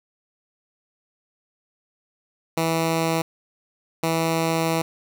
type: tone bursts at uneven times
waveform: 10% pulse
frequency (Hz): 163.5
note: E3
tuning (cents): -14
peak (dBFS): -12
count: 2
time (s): 2.57-3.22 / 4.03-4.82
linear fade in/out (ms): 5
effects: none